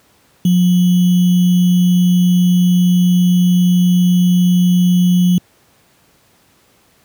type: tone with sample-and-hold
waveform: sine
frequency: 178.8 Hz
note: F3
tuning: 41 cents sharp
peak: -8 dBFS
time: 0.45-5.38 s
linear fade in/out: 2 ms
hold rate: 3150 Hz
effects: pink hiss -53 dBFS RMS until 7.04 s + high-pass 80 Hz 12 dB/octave